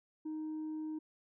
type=tone with tanh clipping; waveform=sine; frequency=311.1 Hz; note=D#4; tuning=in tune; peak=-38 dBFS; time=0.25-0.99 s; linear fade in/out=10 ms; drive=1 dB; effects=none